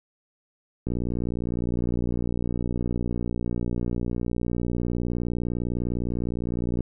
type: click train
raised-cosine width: 3 ms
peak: -15 dBFS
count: 356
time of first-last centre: 0.87-6.806 s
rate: 59.8 Hz
effects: none